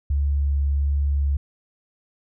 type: tone with vibrato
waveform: sine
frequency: 70.7 Hz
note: C#2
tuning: 35 cents sharp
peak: -18 dBFS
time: 0.1-1.37 s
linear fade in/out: 5 ms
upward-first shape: sine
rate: 1.4 Hz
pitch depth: 9 cents each way
effects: none